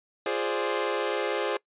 sawtooth chord, D half-diminished seventh, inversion first, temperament equal, 349.2 / 415.3 / 523.3 / 587.3 Hz, F4 / Ab4 / C5 / D5, 0 / 0 / 0 / 0 cents, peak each -30 / -26 / -27 / -30 dBFS, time 0.26-1.57 s, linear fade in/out 2 ms, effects noise-tail reverb RT60 0.1 s tail -23 dB re dry + resampled to 8000 Hz

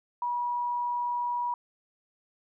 sine tone, 967 Hz, B5, 37 cents flat, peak -27 dBFS, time 0.22-1.54 s, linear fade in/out 2 ms, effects none

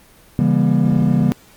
triangle chord, C# diminished seventh, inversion none, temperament just, 138.59 / 166.31 / 199.57 / 239.5 Hz, C#3 / E3 / G3 / Bb3, 0 / +16 / +31 / +47 cents, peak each -16 dBFS, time 0.39-1.32 s, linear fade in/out 0 ms, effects pink hiss -48 dBFS RMS until 1.56 s + Opus 24 kbps

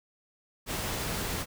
pink noise, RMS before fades -33 dBFS, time 0.66-1.46 s, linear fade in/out 50 ms, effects none

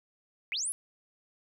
sine linear sweep, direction up, 1975.5 to 11070 Hz, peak -30 dBFS, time 0.52-0.72 s, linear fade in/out 0 ms, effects 11-bit

